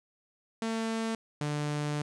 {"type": "tone pair in turn", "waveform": "sawtooth", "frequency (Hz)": [224.9, 148.04], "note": ["A3", "D3"], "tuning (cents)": [38, 14], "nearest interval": "perfect fifth", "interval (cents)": 724, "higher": "first", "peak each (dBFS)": -26, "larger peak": "neither", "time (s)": [[0.62, 1.15], [1.41, 2.02]], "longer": "second", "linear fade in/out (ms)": 2, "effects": ["resampled to 22050 Hz", "10-bit"]}